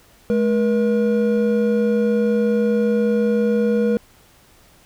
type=tone pair together; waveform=triangle; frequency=213.3 / 478.8 Hz; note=G#3 / A#4; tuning=+46 / +46 cents; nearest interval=octave + major second; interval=1400 cents; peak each=-16 dBFS; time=0.3-3.97 s; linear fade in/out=0 ms; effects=pink hiss -52 dBFS RMS until 4.85 s